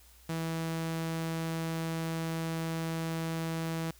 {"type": "tone", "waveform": "sawtooth", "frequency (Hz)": 163.3, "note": "E3", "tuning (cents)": -16, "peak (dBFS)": -28, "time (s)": [0.29, 3.91], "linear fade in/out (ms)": 5, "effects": ["added 60 Hz sine -58 dBFS peak until 3.99 s", "white hiss -60 dBFS RMS until 3.99 s"]}